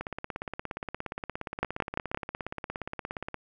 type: two click trains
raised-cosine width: 0.5 ms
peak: -11 / -19 dBFS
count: 4 / 58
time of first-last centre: 1.63-2.146 / 0.01-3.343 s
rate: 5.81 / 17.1 Hz
effects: none